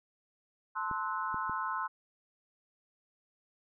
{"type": "chord", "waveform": "sine", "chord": "F# half-diminished seventh", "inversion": "first", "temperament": "equal with one note detuned", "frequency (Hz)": [880, 1046.5, 1296.6, 1480], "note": ["A5", "C6", "E6", "F#6"], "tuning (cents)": [0, 0, -29, 0], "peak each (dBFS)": [-40, -35, -38, -40], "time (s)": [0.75, 1.88], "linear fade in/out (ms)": 20}
{"type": "clicks", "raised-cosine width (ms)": 3, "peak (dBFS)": -31, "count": 3, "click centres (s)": [0.913, 1.344, 1.496]}
{"effects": []}